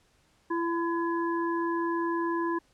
harmonic tone, 336.9 Hz, E4, 38 cents sharp, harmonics 1 / 3 / 5, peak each -28 / -31 / -38 dBFS, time 0.5-2.59 s, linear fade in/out 10 ms, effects pink hiss -66 dBFS RMS until 2.73 s + low-pass 9000 Hz 12 dB/octave

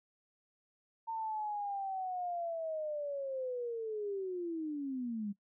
sine linear sweep, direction down, 910 to 197.2 Hz, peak -35 dBFS, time 1.07-5.33 s, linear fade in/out 20 ms, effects noise-tail reverb RT60 0.1 s tail -20 dB re dry

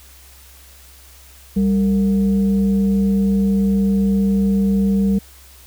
sine tone with frequency modulation, 196.8 Hz, G3, 7 cents sharp, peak -13 dBFS, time 1.56-5.19 s, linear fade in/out 10 ms, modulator 260 Hz, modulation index 0.4, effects added 66 Hz sine -45 dBFS peak until 5.66 s + white hiss -46 dBFS RMS until 5.66 s

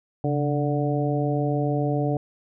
harmonic tone with a mistuned harmonic, 146.8 Hz, D3, in tune, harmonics 1 / 2 / 3 / 4 / 5, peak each -24 / -27 / -29 / -30 / -31 dBFS, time 0.24-2.17 s, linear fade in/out 2 ms, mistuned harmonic 1, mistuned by -85 cents, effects none

